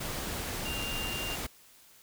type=tone in noise; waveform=sine; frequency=2794 Hz; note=F7; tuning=in tune; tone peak=-36 dBFS; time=0.65-1.36 s; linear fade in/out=10 ms; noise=pink; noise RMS=-36 dBFS; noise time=0-1.47 s; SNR=-3 dB; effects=white hiss -58 dBFS RMS until 2.02 s